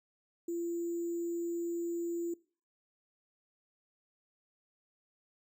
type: tone with sample-and-hold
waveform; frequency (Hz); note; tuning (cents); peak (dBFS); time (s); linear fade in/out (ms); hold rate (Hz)
sine; 341.2; F4; -40; -33; 0.48-2.34; 5; 7350
effects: noise-tail reverb RT60 0.4 s tail -21 dB re dry